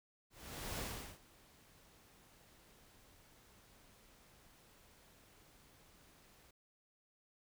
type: noise with ADSR envelope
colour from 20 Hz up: pink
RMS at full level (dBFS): -42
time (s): 0.3-6.51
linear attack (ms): 490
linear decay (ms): 390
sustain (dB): -23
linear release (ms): 6
effects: none